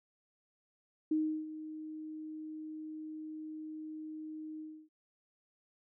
sine tone with ADSR envelope, 311.1 Hz, D#4, in tune, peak -27 dBFS, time 1.11-4.89 s, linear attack 6 ms, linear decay 340 ms, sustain -14 dB, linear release 290 ms, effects none

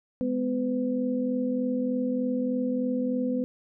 sine tone cluster, 207.9 / 251.2 / 504 Hz, G#3 / B3 / B4, +2 / +30 / +35 cents, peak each -33 / -26 / -31 dBFS, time 0.21-3.44 s, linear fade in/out 0 ms, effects none

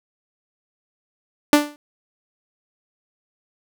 sawtooth tone with exponential decay, 294.3 Hz, D4, 4 cents sharp, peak -3 dBFS, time 1.53-1.76 s, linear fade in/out 1 ms, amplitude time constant 48 ms, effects none

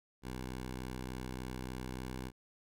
10% pulse tone with pitch glide, 63.4 to 63.8 Hz, B1 to C2, +46 to -43 cents, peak -32 dBFS, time 0.22-2.32 s, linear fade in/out 50 ms, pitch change +11 cents, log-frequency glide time 1.92-2.16 s, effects none

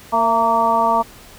harmonic tone with a mistuned harmonic, 230.3 Hz, A#3, 21 cents flat, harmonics 1 / 2 / 3 / 4 / 5, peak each -26 / -27 / -19 / -16 / -19 dBFS, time 0.12-1.03 s, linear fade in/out 20 ms, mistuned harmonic 3, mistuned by -41 cents, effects pink hiss -42 dBFS RMS until 1.38 s

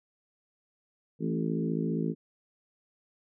harmonic tone with a mistuned harmonic, 55 Hz, A1, in tune, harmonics 3 / 4 / 5 / 6 / 7 / 8, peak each -31 / -33 / -35 / -37 / -38 / -39 dBFS, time 1.19-2.15 s, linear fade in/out 50 ms, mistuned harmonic 5, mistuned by -22 cents, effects none

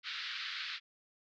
white band-pass noise, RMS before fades -41 dBFS, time 0.03-0.8 s, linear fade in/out 50 ms, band 1300 to 4500 Hz, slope 48 dB/octave, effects none

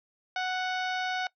harmonic tone, 740 Hz, F#5, in tune, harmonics 1 / 2 / 3 / 4 / 5 / 6 / 7 / 8, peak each -31 / -33 / -38 / -42 / -41 / -46 / -48 / -51 dBFS, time 0.36-1.27 s, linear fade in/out 2 ms, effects noise-tail reverb RT60 0.1 s tail -21 dB re dry

